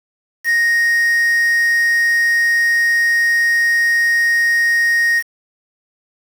triangle tone with quantisation, 1864.7 Hz, A#6, in tune, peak -10 dBFS, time 0.44-5.23 s, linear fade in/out 50 ms, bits 5, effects none

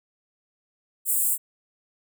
pink high-pass noise, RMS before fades -23 dBFS, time 1.05-1.38 s, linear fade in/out 50 ms, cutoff 7600 Hz, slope 96 dB/octave, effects none

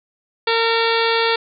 harmonic tone with a mistuned harmonic, 457.2 Hz, A#4, 34 cents flat, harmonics 1 / 2 / 3 / 4 / 5 / 6 / 7 / 8 / 9 / 10, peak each -19 / -22 / -24 / -25 / -26 / -27 / -27 / -28 / -29 / -29 dBFS, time 0.47-1.36 s, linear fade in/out 5 ms, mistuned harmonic 7, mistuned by +79 cents, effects none

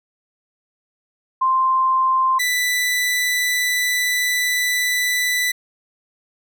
sine / sawtooth tone pair in turn, 1046.5 / 1983.5 Hz, C6 / B6, 0 / +7 cents, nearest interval major seventh, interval 1107 cents, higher second, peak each -14 dBFS, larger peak neither, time 1.41-2.39 / 2.39-5.52 s, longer second, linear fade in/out 10 ms, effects none

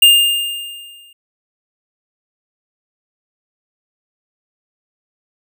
square tone with exponential decay, 2810 Hz, F7, 10 cents sharp, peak -4 dBFS, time 0.02-1.13 s, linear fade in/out 5 ms, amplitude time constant 240 ms, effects none

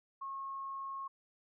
sine tone, 1087 Hz, C#6, 34 cents flat, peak -39 dBFS, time 0.21-1.08 s, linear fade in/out 10 ms, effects none

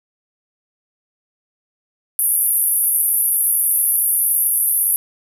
pink band-pass noise, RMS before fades -17 dBFS, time 2.19-4.96 s, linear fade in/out 0 ms, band 10000 to 13000 Hz, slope 96 dB/octave, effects none

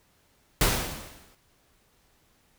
pink noise with exponential decay, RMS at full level -20 dBFS, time 0.61-1.35 s, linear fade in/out 2 ms, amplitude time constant 160 ms, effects pink hiss -65 dBFS RMS until 2.58 s

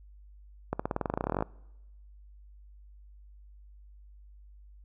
accelerating click train, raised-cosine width 1 ms, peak -15 dBFS, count 20, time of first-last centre 0.73-1.425 s, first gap 65 ms, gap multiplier 0.93, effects noise-tail reverb RT60 1.0 s tail -25 dB re dry + added 50 Hz sine -50 dBFS peak until 4.84 s

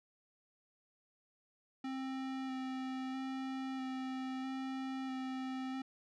square tone with vibrato, 262.6 Hz, C4, 6 cents sharp, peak -39 dBFS, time 1.84-5.82 s, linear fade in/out 5 ms, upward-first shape square, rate 0.77 Hz, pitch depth 11 cents each way, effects low-pass 4000 Hz 12 dB/octave

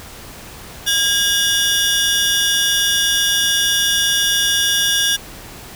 45% pulse tone cluster, 1627 / 2894 / 3392 / 3574 / 5720 Hz, G#6 / F#7 / G#7 / A7 / F8, -36 / -39 / +36 / +26 / +41 cents, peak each -21 dBFS, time 0.86-5.17 s, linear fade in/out 20 ms, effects pink hiss -36 dBFS RMS until 5.75 s

